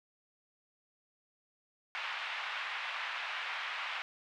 white band-pass noise, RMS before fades -39 dBFS, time 1.95-4.02 s, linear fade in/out 0 ms, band 830 to 2900 Hz, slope 24 dB/octave, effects none

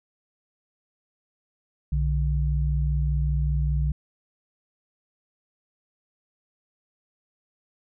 sine tone pair together, 61.73 / 146.83 Hz, B1 / D3, 0 / 0 cents, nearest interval octave + minor third, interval 1500 cents, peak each -22 / -26 dBFS, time 1.92-3.92 s, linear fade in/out 5 ms, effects none

